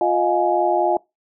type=tone cluster; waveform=sine; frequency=353.3 / 624 / 708 / 839 Hz; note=F4 / D#5 / F5 / G#5; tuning=+20 / +5 / +23 / +17 cents; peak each=-21 dBFS; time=0.01-0.97 s; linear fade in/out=2 ms; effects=noise-tail reverb RT60 0.2 s tail -23 dB re dry